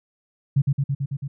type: tone with echo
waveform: sine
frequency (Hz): 138.59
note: C#3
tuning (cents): 0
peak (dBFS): -14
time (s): 0.56-0.62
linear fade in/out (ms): 10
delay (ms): 110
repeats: 6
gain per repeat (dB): -2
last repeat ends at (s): 1.28
effects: none